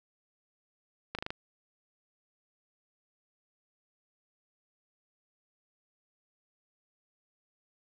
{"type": "slowing click train", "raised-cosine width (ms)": 0.3, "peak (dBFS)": -19, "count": 5, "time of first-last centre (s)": [1.15, 1.305], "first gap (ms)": 37, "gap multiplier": 1.03, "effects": []}